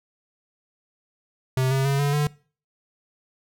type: tone with pitch steps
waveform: square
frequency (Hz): 130.3 / 134.43 / 138.69 / 143.08 / 147.61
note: C3 / C3 / C#3 / D3 / D3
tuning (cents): -7 / +47 / +1 / -45 / +9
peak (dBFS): -20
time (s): 1.57-2.27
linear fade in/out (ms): 2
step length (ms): 140
effects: noise-tail reverb RT60 0.4 s tail -22 dB re dry